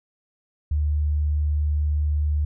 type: tone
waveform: sine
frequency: 74.6 Hz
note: D2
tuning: 28 cents sharp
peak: -19 dBFS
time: 0.71-2.45 s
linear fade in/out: 5 ms
effects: none